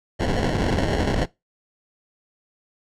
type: noise with sample-and-hold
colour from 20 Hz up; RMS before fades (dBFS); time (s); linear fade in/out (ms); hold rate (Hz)
pink; -22; 0.19-1.26; 20; 1225
effects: noise-tail reverb RT60 0.2 s tail -20 dB re dry + low-pass 6000 Hz 12 dB/octave